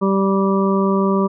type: harmonic tone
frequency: 194.7 Hz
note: G3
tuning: 12 cents flat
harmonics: 1 / 2 / 3 / 5 / 6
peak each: -16 / -19 / -25 / -25 / -24 dBFS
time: 0.01-1.28 s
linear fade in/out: 20 ms
effects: none